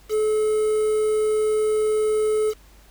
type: tone with quantisation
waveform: triangle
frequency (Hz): 430.2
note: A4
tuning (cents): -39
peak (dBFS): -16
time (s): 0.09-2.54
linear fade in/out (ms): 50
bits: 6
effects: added 50 Hz sine -49 dBFS peak until 2.9 s + pink hiss -54 dBFS RMS until 2.9 s